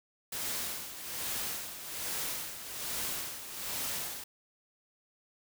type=noise with tremolo; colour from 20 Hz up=white; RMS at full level=-35 dBFS; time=0.32-4.24 s; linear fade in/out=5 ms; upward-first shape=sine; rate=1.2 Hz; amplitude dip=65%; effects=none